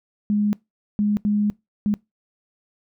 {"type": "tone bursts at uneven times", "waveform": "sine", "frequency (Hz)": 207.7, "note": "G#3", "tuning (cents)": 0, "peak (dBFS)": -17, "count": 4, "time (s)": [[0.3, 0.53], [0.99, 1.17], [1.25, 1.5], [1.86, 1.94]], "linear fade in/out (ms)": 0, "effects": ["noise-tail reverb RT60 0.2 s tail -23 dB re dry"]}